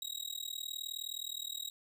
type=tone with amplitude modulation; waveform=sawtooth; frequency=3817 Hz; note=A#7; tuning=40 cents sharp; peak=-32 dBFS; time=0.02-1.7 s; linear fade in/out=2 ms; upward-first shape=sine; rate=39.3 Hz; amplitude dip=100%; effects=none